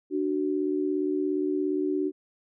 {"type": "tone pair together", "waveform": "sine", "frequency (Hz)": [296.9, 374.1], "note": ["D4", "F#4"], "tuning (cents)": [19, 19], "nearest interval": "major third", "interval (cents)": 400, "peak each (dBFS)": -27, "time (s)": [0.1, 2.12], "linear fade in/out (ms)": 50, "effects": []}